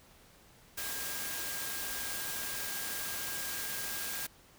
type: tone in noise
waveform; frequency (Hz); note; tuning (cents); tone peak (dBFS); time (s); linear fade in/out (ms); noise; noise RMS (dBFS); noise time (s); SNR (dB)
sine; 1617; G#6; -47; -45; 0.77-4.27; 10; white; -38; 0.77-4.27; -10
effects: pink hiss -60 dBFS RMS until 4.58 s